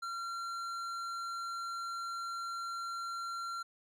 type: tone with tanh clipping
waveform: sine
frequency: 1370 Hz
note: F6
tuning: 34 cents flat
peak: -39 dBFS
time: 0.02-3.63 s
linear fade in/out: 10 ms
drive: 13 dB
effects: none